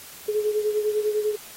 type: beating tone pair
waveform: sine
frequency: 421.9 / 431.9 Hz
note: G#4 / A4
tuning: +27 / -32 cents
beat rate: 10 Hz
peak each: -22 / -28 dBFS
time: 0.28-1.36 s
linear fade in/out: 10 ms
effects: white hiss -43 dBFS RMS until 1.56 s + AAC 48 kbps